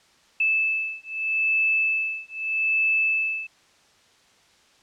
sine beating tone pair, 2624 / 2624.8 Hz, E7 / E7, -9 / -8 cents, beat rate 0.8 Hz, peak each -24 dBFS, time 0.4-3.47 s, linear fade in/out 5 ms, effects white hiss -58 dBFS RMS until 4.82 s + low-pass 6000 Hz 12 dB/octave

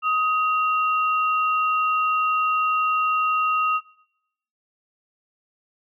sine tone pair together, 1256 / 2750 Hz, D#6 / F7, +16 / -27 cents, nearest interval octave + major second, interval 1357 cents, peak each -19 / -26 dBFS, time 0.02-3.81 s, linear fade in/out 50 ms, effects noise-tail reverb RT60 0.8 s tail -20 dB re dry

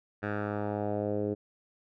10% pulse tone with low-pass filter sweep, 103.83 Hz, G#2, in tune, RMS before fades -32 dBFS, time 0.22-1.35 s, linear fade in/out 20 ms, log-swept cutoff 1700 to 410 Hz, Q 2.3, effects none

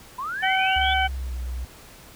sine linear sweep, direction up, 964 to 3520 Hz, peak -27 dBFS, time 0.18-0.94 s, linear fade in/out 10 ms
harmonic tone, 761 Hz, F#5, 48 cents sharp, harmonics 1 / 2 / 3 / 4, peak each -22 / -25 / -27 / -28 dBFS, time 0.42-1.08 s, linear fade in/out 20 ms
sine tone with pitch glide, 68.8 to 62.01 Hz, C#2 to B1, -12 to +8 cents, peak -27 dBFS, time 0.76-1.65 s, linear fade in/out 5 ms, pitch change -180 cents, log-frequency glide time 0.97-1.34 s
effects pink hiss -47 dBFS RMS until 2.15 s

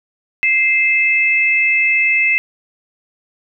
sine tone pair together, 2093 / 2612 Hz, C7 / E7, 0 / -17 cents, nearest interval major third, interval 383 cents, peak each -14 dBFS, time 0.43-2.38 s, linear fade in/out 0 ms, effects none

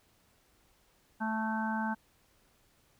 harmonic tone, 220 Hz, A3, in tune, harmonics 1 / 3 / 4 / 5 / 6 / 7, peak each -33 / -45 / -35 / -45 / -49 / -38 dBFS, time 1.2-1.95 s, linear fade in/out 20 ms, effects pink hiss -68 dBFS RMS until 2.99 s

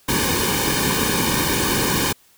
pink noise with comb filter, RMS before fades -20 dBFS, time 0.08-2.13 s, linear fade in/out 10 ms, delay 1.5 ms, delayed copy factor -1, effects white hiss -55 dBFS RMS until 2.37 s

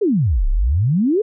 sine exponential two-way sweep, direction down then up, 455.8 to 30.52 to 455.8 Hz, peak -13 dBFS, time 0.01-1.22 s, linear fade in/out 10 ms, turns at 0.48 s, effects none

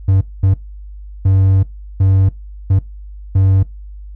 triangle tone bursts at uneven times, 96 Hz, G2, 36 cents flat, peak -6 dBFS, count 6, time 0.08-0.21 / 0.43-0.54 / 1.25-1.63 / 2-2.29 / 2.7-2.79 / 3.35-3.63 s, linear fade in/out 5 ms, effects noise-tail reverb RT60 0.2 s tail -21 dB re dry + added 50 Hz sine -29 dBFS peak until 4.15 s

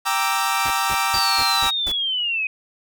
sawtooth chord, E half-diminished seventh, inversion first, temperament equal, 784 / 932.3 / 1174.7 / 1318.5 Hz, G5 / Bb5 / D6 / E6, 0 / 0 / 0 / 0 cents, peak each -21 dBFS, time 0.05-1.71 s, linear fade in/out 20 ms
pink noise bursts, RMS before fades -31 dBFS, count 6, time 0.65-1.918 s, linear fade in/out 2 ms, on 53 ms, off 190 ms
sine linear sweep, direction down, 4699 to 2489 Hz, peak -20 dBFS, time 1.14-2.47 s, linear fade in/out 2 ms
effects none

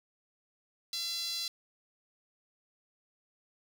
sawtooth tone with high-pass filter, 678 Hz, E5, 49 cents sharp, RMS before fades -36 dBFS, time 0.93-1.48 s, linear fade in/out 2 ms, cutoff 4200 Hz, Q 4.9, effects none

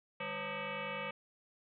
sine tone with frequency modulation, 855 Hz, A5, 50 cents flat, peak -37 dBFS, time 0.2-1.11 s, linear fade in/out 5 ms, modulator 352 Hz, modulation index 5.6, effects none

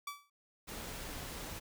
sawtooth tone with exponential decay, 1152 Hz, D6, 34 cents flat, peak -33 dBFS, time 0.07-0.3 s, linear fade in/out 5 ms, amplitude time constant 48 ms
pink noise, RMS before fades -44 dBFS, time 0.67-1.6 s, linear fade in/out 20 ms
effects none

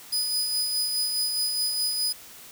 sawtooth tone with tremolo, 4978 Hz, D#8, in tune, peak -20 dBFS, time 0.12-2.13 s, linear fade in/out 10 ms, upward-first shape sine, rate 4.8 Hz, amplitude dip 35%, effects white hiss -46 dBFS RMS until 2.51 s

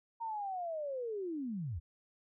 sine linear sweep, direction down, 932.3 to 67.5 Hz, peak -36 dBFS, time 0.2-1.8 s, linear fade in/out 20 ms, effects none

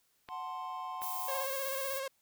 triangle chord, F# diminished, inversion none, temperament equal, 740 / 880 / 1046.5 Hz, F#5 / A5 / C6, 0 / 0 / 0 cents, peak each -41 / -44 / -38 dBFS, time 0.28-1.47 s, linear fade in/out 50 ms
clicks, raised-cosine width 0.3 ms, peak -30 / -31 dBFS, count 2, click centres 0.288 / 1.019 s
violet noise, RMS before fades -40 dBFS, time 1.01-2 s, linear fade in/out 20 ms
sawtooth tone with vibrato, 540 Hz, C#5, 45 cents flat, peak -32 dBFS, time 1.28-2.08 s, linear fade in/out 5 ms, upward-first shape square, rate 16 Hz, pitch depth 30 cents each way
effects white hiss -73 dBFS RMS until 2.21 s

